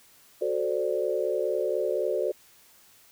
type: chord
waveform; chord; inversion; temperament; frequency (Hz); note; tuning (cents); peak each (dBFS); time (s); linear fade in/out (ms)
sine; D dominant seventh; first; equal; 370 / 440 / 523.3 / 587.3; F#4 / A4 / C5 / D5; 0 / 0 / 0 / 0; -30; 0.41-2.32; 10
effects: white hiss -57 dBFS RMS until 3.11 s